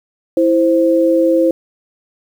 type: tone pair together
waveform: sine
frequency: 329.7 / 523.3 Hz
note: E4 / C5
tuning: 0 / 0 cents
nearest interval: minor sixth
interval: 800 cents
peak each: -12 dBFS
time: 0.37-1.51 s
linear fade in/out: 2 ms
effects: 7-bit